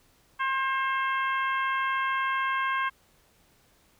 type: harmonic tone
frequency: 533 Hz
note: C5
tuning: 32 cents sharp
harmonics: 2 / 3 / 4 / 5 / 6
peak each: -27 / -30 / -35 / -39 / -42 dBFS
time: 0.39-2.9 s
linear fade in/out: 20 ms
effects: pink hiss -63 dBFS RMS until 3.99 s